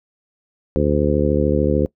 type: harmonic tone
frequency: 73.5 Hz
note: D2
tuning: 2 cents sharp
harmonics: 1 / 2 / 3 / 4 / 5 / 6 / 7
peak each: -22 / -22 / -22 / -22 / -22 / -22 / -22 dBFS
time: 0.76-1.86 s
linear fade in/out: 0 ms
effects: noise-tail reverb RT60 0.1 s tail -21 dB re dry